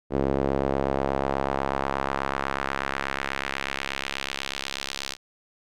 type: tone with band-pass filter sweep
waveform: sawtooth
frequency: 68.2 Hz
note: C#2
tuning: 28 cents flat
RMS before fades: -28 dBFS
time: 0.1-5.17 s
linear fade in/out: 50 ms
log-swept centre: 410 to 4500 Hz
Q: 1.3
effects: none